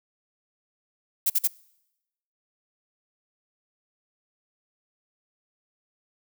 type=noise bursts; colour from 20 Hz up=violet; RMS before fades=-21 dBFS; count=3; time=1.26-1.476 s; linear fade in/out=10 ms; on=40 ms; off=48 ms; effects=noise-tail reverb RT60 0.9 s tail -24 dB re dry